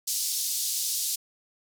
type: band-pass noise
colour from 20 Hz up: pink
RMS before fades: -29 dBFS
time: 0.07-1.16 s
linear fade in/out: 10 ms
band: 4500 to 15000 Hz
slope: 24 dB/octave
effects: none